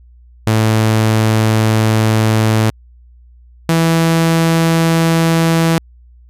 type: tone pair in turn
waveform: sawtooth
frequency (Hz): 110 / 164.5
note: A2 / E3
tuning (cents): 0 / -3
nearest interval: perfect fifth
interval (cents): 697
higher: second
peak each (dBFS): -6 / -6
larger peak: neither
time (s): 0.47-2.7 / 3.69-5.78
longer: first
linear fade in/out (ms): 0
effects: added 60 Hz sine -40 dBFS peak until 6.29 s + resampled to 32000 Hz